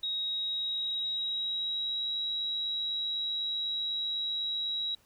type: tone with pitch glide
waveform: sine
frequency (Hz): 3789 to 3864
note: A#7 to B7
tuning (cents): +27 to -39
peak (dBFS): -30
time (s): 0.03-4.95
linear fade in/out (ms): 5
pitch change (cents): +34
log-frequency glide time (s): 0.13-2.15
effects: pink hiss -65 dBFS RMS until 5.05 s